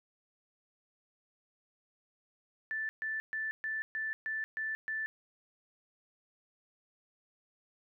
sine tone bursts, 1760 Hz, A6, in tune, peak -33 dBFS, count 8, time 2.71-5.06 s, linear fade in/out 0 ms, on 180 ms, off 130 ms, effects none

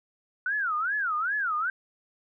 sine tone with vibrato, 1442 Hz, F#6, 45 cents flat, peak -25 dBFS, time 0.46-1.7 s, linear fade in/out 2 ms, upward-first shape sine, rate 2.5 Hz, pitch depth 300 cents each way, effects none

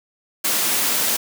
white high-pass noise, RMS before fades -20 dBFS, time 0.44-1.17 s, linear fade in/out 10 ms, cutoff 150 Hz, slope 24 dB/octave, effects none

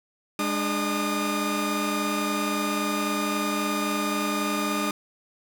sawtooth tone cluster, 206.5 / 297.9 / 1222 Hz, G#3 / D4 / D#6, -10 / +25 / -32 cents, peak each -25 dBFS, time 0.39-4.91 s, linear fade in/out 2 ms, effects none

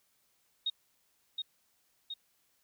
sine tone with echo, 3729 Hz, A#7, in tune, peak -29 dBFS, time 0.66-0.7 s, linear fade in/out 5 ms, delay 720 ms, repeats 2, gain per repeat -4 dB, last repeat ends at 2.14 s, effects white hiss -73 dBFS RMS until 2.63 s

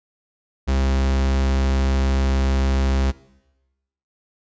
45% pulse tone, 66.8 Hz, C2, 36 cents sharp, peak -17 dBFS, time 0.67-3.12 s, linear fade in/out 20 ms, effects noise-tail reverb RT60 1.0 s tail -20 dB re dry + resampled to 16000 Hz

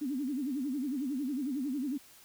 sine tone with vibrato, 272.1 Hz, C#4, 32 cents flat, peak -31 dBFS, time 0.01-1.98 s, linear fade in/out 10 ms, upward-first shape sine, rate 11 Hz, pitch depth 180 cents each way, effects white hiss -57 dBFS RMS until 2.24 s

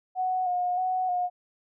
sine tone with vibrato, 730 Hz, F#5, 24 cents flat, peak -24 dBFS, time 0.15-1.3 s, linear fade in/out 50 ms, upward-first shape square, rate 1.6 Hz, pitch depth 27 cents each way, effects none

